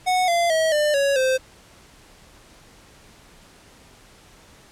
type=tone with pitch steps; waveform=square; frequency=736 / 686.7 / 640.7 / 597.8 / 557.8 / 520.4 Hz; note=F#5 / F5 / E5 / D5 / C#5 / C5; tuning=-9 / -29 / -49 / +31 / +11 / -9 cents; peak=-18 dBFS; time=0.06-1.38 s; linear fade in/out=20 ms; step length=220 ms; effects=pink hiss -50 dBFS RMS until 4.71 s + low-pass 10000 Hz 12 dB/octave